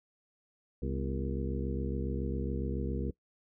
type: harmonic tone with a mistuned harmonic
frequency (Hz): 67.2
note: C2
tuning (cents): +47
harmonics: 1 / 2 / 3 / 4 / 5 / 6 / 7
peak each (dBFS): -35 / -38 / -40 / -41 / -42 / -43 / -43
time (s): 0.82-3.11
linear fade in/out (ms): 5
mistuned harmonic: 4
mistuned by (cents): -110
effects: noise-tail reverb RT60 0.1 s tail -20 dB re dry